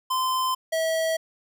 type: tone pair in turn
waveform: square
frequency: 1032 / 647.3 Hz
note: C6 / E5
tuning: -24 / -32 cents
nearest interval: minor sixth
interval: 808 cents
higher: first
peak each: -23 dBFS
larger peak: neither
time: 0.1-0.55 / 0.72-1.17 s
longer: neither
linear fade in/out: 10 ms
effects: none